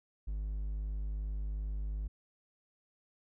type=tone; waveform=triangle; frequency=51.3 Hz; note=G#1; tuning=21 cents flat; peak=-32 dBFS; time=0.27-2.08 s; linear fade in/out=10 ms; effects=none